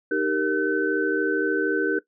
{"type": "tone cluster", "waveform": "sine", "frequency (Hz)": [309.1, 393.1, 466.3, 1520], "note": ["D#4", "G4", "A#4", "F#6"], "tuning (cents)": [-11, 5, 1, 46], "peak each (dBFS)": -26, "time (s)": [0.11, 1.99], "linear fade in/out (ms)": 5, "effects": ["noise-tail reverb RT60 0.1 s tail -17 dB re dry"]}